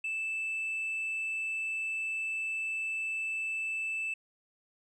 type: tone with tanh clipping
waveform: sine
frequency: 2637 Hz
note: E7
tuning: in tune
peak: -32 dBFS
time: 0.04-4.14 s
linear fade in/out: 5 ms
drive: 1 dB
effects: none